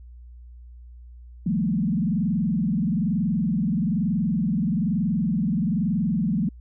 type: tone with frequency modulation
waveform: sine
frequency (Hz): 194.2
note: G3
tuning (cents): -16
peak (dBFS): -20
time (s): 1.46-6.49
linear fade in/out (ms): 5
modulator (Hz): 21.1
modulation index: 1.8
effects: added 60 Hz sine -41 dBFS peak until 6.6 s